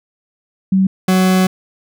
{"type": "tone pair in turn", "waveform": ["sine", "40% pulse"], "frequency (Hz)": [190.7, 186.24], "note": ["G3", "F#3"], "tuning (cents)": [-47, 12], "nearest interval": "unison", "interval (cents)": 41, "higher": "first", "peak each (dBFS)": -9, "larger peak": "neither", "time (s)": [[0.72, 0.87], [1.08, 1.47]], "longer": "second", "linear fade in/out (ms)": 5, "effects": []}